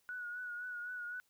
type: tone with vibrato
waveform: sine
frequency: 1461 Hz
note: F#6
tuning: 22 cents flat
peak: -40 dBFS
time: 0.09-1.2 s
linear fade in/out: 0 ms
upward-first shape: triangle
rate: 3.9 Hz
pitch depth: 45 cents each way
effects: white hiss -75 dBFS RMS until 1.29 s